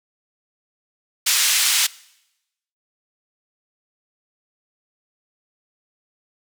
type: band-pass noise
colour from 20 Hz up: white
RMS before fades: -18 dBFS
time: 1.26-1.87 s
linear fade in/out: 10 ms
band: 1900 to 8100 Hz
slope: 12 dB/octave
effects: noise-tail reverb RT60 0.9 s tail -22 dB re dry